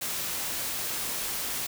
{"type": "noise", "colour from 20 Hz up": "white", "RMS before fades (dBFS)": -32, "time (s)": [0.01, 1.67], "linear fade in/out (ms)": 10, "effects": []}